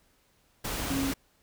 sine tone in noise, 272.3 Hz, C#4, 31 cents flat, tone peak -28 dBFS, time 0.9-1.12 s, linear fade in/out 10 ms, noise pink, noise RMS -33 dBFS, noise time 0.64-1.14 s, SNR +2 dB, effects pink hiss -67 dBFS RMS until 1.42 s

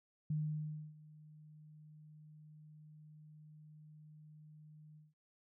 sine tone with ADSR envelope, 152.8 Hz, D#3, 31 cents flat, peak -33 dBFS, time 0.3-5.14 s, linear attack 5 ms, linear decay 630 ms, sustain -22 dB, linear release 180 ms, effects none

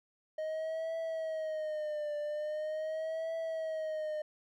triangle tone with vibrato, 622.3 Hz, D#5, in tune, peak -32 dBFS, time 0.38-4.22 s, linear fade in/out 5 ms, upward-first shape triangle, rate 0.42 Hz, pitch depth 91 cents each way, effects none

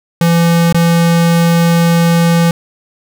square tone with dropouts, 168.8 Hz, E3, 41 cents sharp, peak -8 dBFS, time 0.21-2.51 s, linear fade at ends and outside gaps 2 ms, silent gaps 0.726-0.745 s, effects none

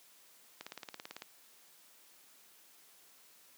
click train, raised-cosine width 0.2 ms, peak -26 dBFS, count 12, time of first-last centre 0.61-1.221 s, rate 18 Hz, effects white hiss -62 dBFS RMS until 3.57 s + high-pass 200 Hz 12 dB/octave

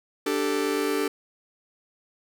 45% pulse chord, D suspended fourth, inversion none, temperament just, 293.7 / 391.6 / 440.5 Hz, D4 / G4 / A4, 0 / -2 / +2 cents, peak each -28 dBFS, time 0.26-1.08 s, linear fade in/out 5 ms, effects none

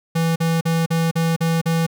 square tone bursts, 164.81 Hz, E3, in tune, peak -17 dBFS, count 7, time 0.15-1.866 s, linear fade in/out 10 ms, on 210 ms, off 41 ms, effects none

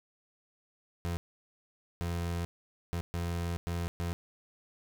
30% pulse tone bursts at uneven times, 85.8 Hz, F2, 30 cents flat, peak -29 dBFS, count 6, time 1.05-1.17 / 2.01-2.45 / 2.93-3.01 / 3.14-3.57 / 3.67-3.88 / 4-4.13 s, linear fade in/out 0 ms, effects none

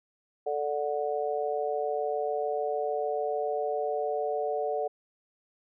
sine chord, D major, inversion second, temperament just, 440.5 / 587.3 / 734.2 Hz, A4 / D5 / F#5, +2 / 0 / -14 cents, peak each -31 / -32 / -32 dBFS, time 0.46-4.88 s, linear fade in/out 10 ms, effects none

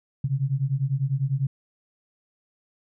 sine beating tone pair, 130.81 / 140.81 Hz, C3 / C#3, 0 / +27 cents, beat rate 10 Hz, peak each -25 dBFS, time 0.24-1.47 s, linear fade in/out 5 ms, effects none

